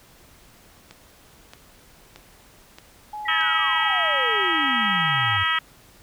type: click train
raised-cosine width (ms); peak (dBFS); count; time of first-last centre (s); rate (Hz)
0.2; -23; 5; 0.91-3.41; 1.6
type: tone with pitch glide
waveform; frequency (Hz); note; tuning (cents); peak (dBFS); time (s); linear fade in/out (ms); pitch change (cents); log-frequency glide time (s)
sine; 844 to 817.1; G#5 to G#5; +28 to -28; -30; 3.13-5.37; 5; -56; 3.62-5.01
type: exponential sweep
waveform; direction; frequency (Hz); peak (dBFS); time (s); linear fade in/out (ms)
sine; down; 1991 to 92.5; -28; 3.25-5.44; 10
type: harmonic tone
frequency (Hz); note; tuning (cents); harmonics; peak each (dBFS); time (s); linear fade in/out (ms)
322; E4; -41; 3 / 4 / 5 / 6 / 7 / 8 / 9 / 10; -33 / -24 / -31 / -24 / -32 / -33 / -31 / -27; 3.28-5.59; 5
effects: pink hiss -52 dBFS RMS until 6.02 s